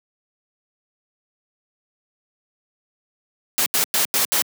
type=noise bursts at uneven times; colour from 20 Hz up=white; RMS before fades=-19 dBFS; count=5; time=3.58-3.66 / 3.74-3.84 / 3.94-4.05 / 4.14-4.25 / 4.32-4.42 s; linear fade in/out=0 ms; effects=high-pass 200 Hz 12 dB/octave